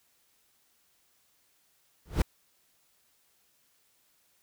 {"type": "noise with exponential growth", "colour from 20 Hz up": "brown", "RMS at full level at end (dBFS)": -19, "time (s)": [2.05, 2.22], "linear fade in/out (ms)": 5, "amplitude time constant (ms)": 35, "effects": ["white hiss -69 dBFS RMS until 4.42 s"]}